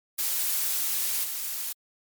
blue noise with level steps, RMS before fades -27 / -32 dBFS, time 0.18-1.73 s, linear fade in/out 10 ms, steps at 1.23 s, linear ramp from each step 20 ms, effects MP3 96 kbps

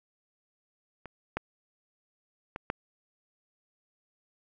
clicks, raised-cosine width 0.5 ms, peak -27 / -15 / -21 / -14 dBFS, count 4, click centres 1.057 / 1.37 / 2.561 / 2.701 s, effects none

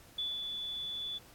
sine tone with ADSR envelope, 3458 Hz, A7, 31 cents flat, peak -32 dBFS, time 0.18-1.19 s, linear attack 7 ms, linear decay 190 ms, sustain -4 dB, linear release 21 ms, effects pink hiss -58 dBFS RMS until 1.34 s + AAC 64 kbps

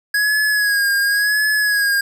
square tone with vibrato, 1661.2 Hz, G#6, in tune, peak -15 dBFS, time 0.14-2.01 s, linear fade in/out 5 ms, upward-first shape sine, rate 0.93 Hz, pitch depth 50 cents each way, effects none

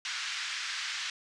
pink band-pass noise, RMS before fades -36 dBFS, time 0.05-1.1 s, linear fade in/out 2 ms, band 1500 to 6000 Hz, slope 24 dB/octave, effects resampled to 22050 Hz

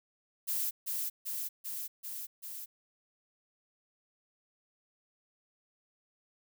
violet noise with echo, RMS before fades -33 dBFS, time 0.47-0.71 s, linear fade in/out 20 ms, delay 390 ms, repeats 5, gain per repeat -2 dB, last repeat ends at 2.66 s, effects none

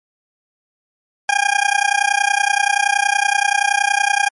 20% pulse tone with amplitude modulation, 808 Hz, G#5, 48 cents flat, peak -5 dBFS, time 1.29-4.29 s, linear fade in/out 2 ms, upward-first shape sine, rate 30.6 Hz, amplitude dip 95%, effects low-pass 12000 Hz 12 dB/octave + MP3 48 kbps

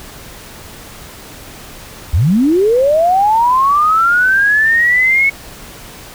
sine linear sweep, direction up, 62.1 to 2214 Hz, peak -8 dBFS, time 2.13-5.3 s, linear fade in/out 10 ms, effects pink hiss -34 dBFS RMS until 6.14 s

